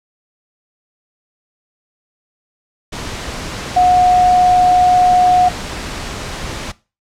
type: tone in noise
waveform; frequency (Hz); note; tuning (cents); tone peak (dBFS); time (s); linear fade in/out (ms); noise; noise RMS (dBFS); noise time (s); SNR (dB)
sine; 726; F#5; -33; -7; 3.76-5.49; 10; pink; -25; 2.92-6.72; +15
effects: noise-tail reverb RT60 0.3 s tail -19 dB re dry + low-pass 7000 Hz 12 dB/octave